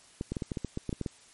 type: clicks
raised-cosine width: 3 ms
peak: -19 dBFS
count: 12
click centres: 0.211 / 0.32 / 0.368 / 0.422 / 0.518 / 0.572 / 0.647 / 0.774 / 0.893 / 0.928 / 1.013 / 1.062 s
effects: white hiss -57 dBFS RMS until 1.33 s + MP3 48 kbps